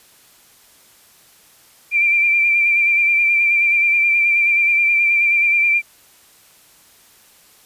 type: tone with vibrato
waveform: sine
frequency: 2364 Hz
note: D7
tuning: 11 cents sharp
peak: -12 dBFS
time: 1.91-5.82 s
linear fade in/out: 50 ms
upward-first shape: sine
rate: 9.4 Hz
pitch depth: 31 cents each way
effects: white hiss -50 dBFS RMS until 7.65 s + resampled to 32000 Hz